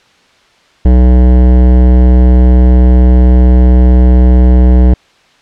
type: tone with hard clipping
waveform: sine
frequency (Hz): 62.2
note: B1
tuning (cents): +13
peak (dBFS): -4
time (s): 0.85-4.94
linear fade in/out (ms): 5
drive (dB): 16
effects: white hiss -47 dBFS RMS until 5.41 s + low-pass 4000 Hz 12 dB/octave